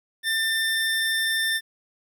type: tone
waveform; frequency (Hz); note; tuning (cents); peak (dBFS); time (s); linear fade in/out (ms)
25% pulse; 1792; A6; +31; -18; 0.23-1.61; 50
effects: 10-bit